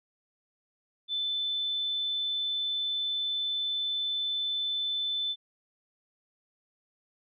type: tone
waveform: sine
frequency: 3520 Hz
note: A7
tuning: in tune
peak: -28 dBFS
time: 1.08-5.36 s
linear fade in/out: 50 ms
effects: none